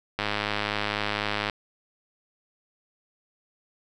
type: click train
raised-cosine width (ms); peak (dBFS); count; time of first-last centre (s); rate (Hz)
0.3; -10; 137; 0.19-1.498; 104
effects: none